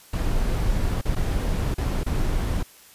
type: noise with dropouts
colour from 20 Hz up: brown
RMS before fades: -23 dBFS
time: 0.13-2.63 s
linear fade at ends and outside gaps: 5 ms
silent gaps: 1.013-1.053 / 1.152-1.162 / 1.743-1.78 / 2.035-2.062 s
effects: white hiss -50 dBFS RMS until 2.94 s + resampled to 32000 Hz

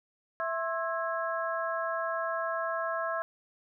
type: harmonic tone with a mistuned harmonic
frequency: 330 Hz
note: E4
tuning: 2 cents sharp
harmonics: 2 / 3 / 4 / 5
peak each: -33 / -35 / -36 / -37 dBFS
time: 0.4-3.22 s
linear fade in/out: 0 ms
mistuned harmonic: 3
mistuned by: +130 cents
effects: none

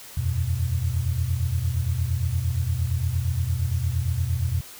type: chord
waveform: sine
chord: E suspended second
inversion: none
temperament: equal with one note detuned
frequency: 82.41 / 91.07 / 123.47 Hz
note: E2 / F#2 / B2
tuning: 0 / -27 / 0 cents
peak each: -26 dBFS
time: 0.17-4.61 s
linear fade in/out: 5 ms
effects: white hiss -43 dBFS RMS until 4.79 s

